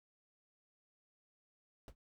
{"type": "noise with exponential decay", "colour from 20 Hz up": "brown", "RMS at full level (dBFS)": -40, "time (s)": [1.88, 1.95], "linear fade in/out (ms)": 1, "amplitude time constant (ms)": 15, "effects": []}